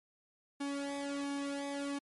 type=tone with flanger; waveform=sawtooth; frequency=281.7 Hz; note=C#4; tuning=28 cents sharp; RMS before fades=-38 dBFS; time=0.6-1.99 s; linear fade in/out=10 ms; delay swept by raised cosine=2 to 2.86 ms; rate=1.4 Hz; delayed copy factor=-0.85; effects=MP3 48 kbps